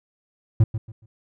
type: tone with echo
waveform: triangle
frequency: 110 Hz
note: A2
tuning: in tune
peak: -9 dBFS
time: 0.6-0.64 s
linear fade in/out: 5 ms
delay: 140 ms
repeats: 3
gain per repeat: -12 dB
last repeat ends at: 1.06 s
effects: none